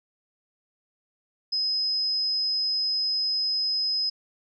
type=tone; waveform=sine; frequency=5070 Hz; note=D#8; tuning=32 cents sharp; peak=-23 dBFS; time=1.52-4.1 s; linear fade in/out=10 ms; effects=none